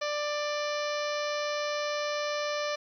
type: harmonic tone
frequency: 591 Hz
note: D5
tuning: 11 cents sharp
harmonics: 1 / 2 / 3 / 4 / 5 / 6 / 7 / 8 / 9 / 10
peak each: -31 / -36 / -39 / -40 / -44 / -46 / -43 / -47 / -44 / -46 dBFS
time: 0.01-2.76 s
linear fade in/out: 10 ms
effects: 11-bit